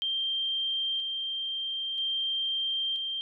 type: tone with tremolo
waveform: sine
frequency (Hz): 3166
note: G7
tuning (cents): +17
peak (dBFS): -27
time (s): 0.02-3.21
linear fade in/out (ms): 0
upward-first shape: square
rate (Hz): 0.51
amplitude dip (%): 30
effects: none